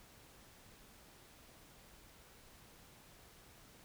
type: silence
effects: pink hiss -61 dBFS RMS until 3.84 s